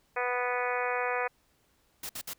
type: harmonic tone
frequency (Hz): 246.9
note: B3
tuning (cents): 0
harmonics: 2 / 3 / 4 / 5 / 6 / 7 / 8 / 9 / 10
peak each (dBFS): -33 / -35 / -36 / -37 / -38 / -38 / -39 / -40 / -40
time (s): 0.16-1.28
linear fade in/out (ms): 10
type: noise bursts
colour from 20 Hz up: white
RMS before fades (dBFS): -38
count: 3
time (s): 2.03-2.335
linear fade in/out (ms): 5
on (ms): 63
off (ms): 58
effects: pink hiss -69 dBFS RMS until 2.38 s